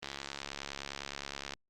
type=click train; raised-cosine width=0.2 ms; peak=-21 dBFS; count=106; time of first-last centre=0.03-1.536 s; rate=69.7 Hz; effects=Opus 24 kbps